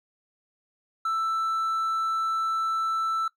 triangle tone, 1325 Hz, E6, 9 cents sharp, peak -21 dBFS, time 1.05-3.28 s, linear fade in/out 5 ms, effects noise-tail reverb RT60 0.1 s tail -18 dB re dry + tanh soft clip ceiling -18 dBFS

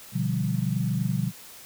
sine chord, G dominant seventh, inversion first, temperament equal, 123.47 / 146.83 / 174.61 / 196 Hz, B2 / D3 / F3 / G3, 0 / 0 / 0 / 0 cents, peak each -28 / -29 / -29 / -30 dBFS, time 0.12-1.32 s, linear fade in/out 50 ms, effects white hiss -46 dBFS RMS until 1.65 s

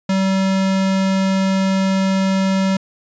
square tone, 191.8 Hz, G3, 37 cents flat, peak -15 dBFS, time 0.09-2.77 s, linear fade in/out 5 ms, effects resampled to 16000 Hz

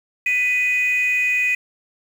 sine tone pair together, 1991.6 / 2489 Hz, B6 / D#7, +14 / 0 cents, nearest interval major third, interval 386 cents, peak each -21 / -16 dBFS, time 0.26-1.55 s, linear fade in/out 5 ms, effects tanh soft clip ceiling -12 dBFS + 7-bit

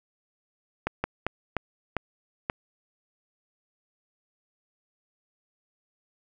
slowing click train, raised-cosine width 0.5 ms, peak -11 dBFS, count 6, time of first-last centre 0.87-2.499 s, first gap 170 ms, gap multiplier 1.33, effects none

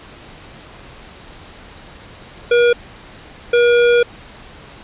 square tone bursts at uneven times, 478.5 Hz, A#4, 45 cents sharp, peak -10 dBFS, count 2, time 2.51-2.73 / 3.53-4.03 s, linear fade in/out 5 ms, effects pink hiss -39 dBFS RMS until 4.83 s + resampled to 8000 Hz

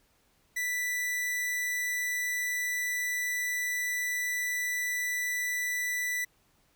45% pulse tone, 1975.5 Hz, B6, in tune, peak -29 dBFS, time 0.56-6.25 s, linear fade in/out 10 ms, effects pink hiss -68 dBFS RMS until 6.75 s

